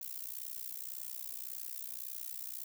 violet noise with amplitude modulation, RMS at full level -39 dBFS, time 0.01-2.64 s, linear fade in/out 5 ms, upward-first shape sine, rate 61.8 Hz, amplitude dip 100%, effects none

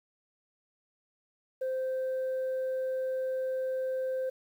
sine tone, 520 Hz, C5, 11 cents flat, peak -27 dBFS, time 1.61-4.3 s, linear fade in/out 10 ms, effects tanh soft clip ceiling -28 dBFS + 10-bit

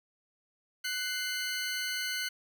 20% pulse tone pair together, 1492.3 / 2093 Hz, F#6 / C7, +14 / 0 cents, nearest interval tritone, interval 586 cents, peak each -29 / -31 dBFS, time 0.84-2.29 s, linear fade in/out 10 ms, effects none

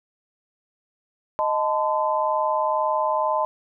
sine chord, A diminished, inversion second, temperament equal with one note detuned, 622.3 / 880 / 1022 Hz, Eb5 / A5 / C6, 0 / 0 / -41 cents, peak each -24 dBFS, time 1.39-3.45 s, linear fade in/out 0 ms, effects none

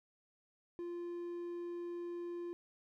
triangle tone, 347.1 Hz, F4, 11 cents flat, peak -38 dBFS, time 0.79-2.53 s, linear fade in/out 0 ms, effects none

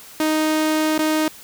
sawtooth tone with dropouts, 311.1 Hz, D#4, in tune, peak -13 dBFS, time 0.2-1.28 s, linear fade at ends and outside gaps 2 ms, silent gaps 0.98-0.991 s, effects white hiss -42 dBFS RMS until 1.43 s

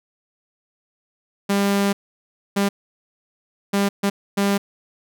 sawtooth tone bursts at uneven times, 199.7 Hz, G3, 32 cents sharp, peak -13 dBFS, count 5, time 1.49-1.93 / 2.56-2.69 / 3.73-3.89 / 4.03-4.1 / 4.37-4.58 s, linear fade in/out 10 ms, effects none

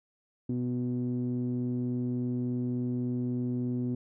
sawtooth tone with low-pass filter, 123.47 Hz, B2, in tune, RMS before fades -31 dBFS, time 0.49-3.95 s, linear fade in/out 5 ms, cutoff 290 Hz, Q 7.4, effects none

